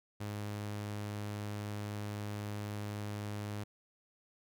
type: tone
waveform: sawtooth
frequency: 103.83 Hz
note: G#2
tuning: in tune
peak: -34 dBFS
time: 0.2-3.64 s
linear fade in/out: 10 ms
effects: none